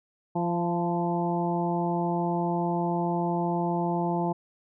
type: harmonic tone with a mistuned harmonic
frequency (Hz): 172.2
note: F3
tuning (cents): -24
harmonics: 1 / 2 / 3 / 4 / 5 / 6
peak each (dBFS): -28 / -30 / -38 / -32 / -31 / -42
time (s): 0.35-4.33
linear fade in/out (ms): 10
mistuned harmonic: 5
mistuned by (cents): +25
effects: none